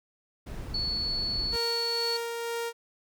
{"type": "noise", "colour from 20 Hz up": "brown", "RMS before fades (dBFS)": -37, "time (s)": [0.46, 1.57], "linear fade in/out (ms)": 10}
{"type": "tone", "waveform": "sine", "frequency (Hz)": 4420, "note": "C#8", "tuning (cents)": -6, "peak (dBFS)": -28, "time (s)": [0.74, 2.17], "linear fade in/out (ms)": 5}
{"type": "tone with tremolo", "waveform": "sawtooth", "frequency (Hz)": 466.2, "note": "A#4", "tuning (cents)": 0, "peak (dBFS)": -26, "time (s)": [1.51, 2.73], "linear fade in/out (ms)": 50, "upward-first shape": "sine", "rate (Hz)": 2.1, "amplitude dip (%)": 25}
{"effects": []}